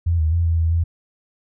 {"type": "tone with pitch steps", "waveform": "sine", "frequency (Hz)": [84.8, 78.7, 84.9, 82.8, 81.9, 83.8], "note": ["E2", "D#2", "F2", "E2", "E2", "E2"], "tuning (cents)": [50, 20, -48, 8, -11, 29], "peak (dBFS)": -15, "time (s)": [0.06, 0.84], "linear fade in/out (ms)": 10, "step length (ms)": 130, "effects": []}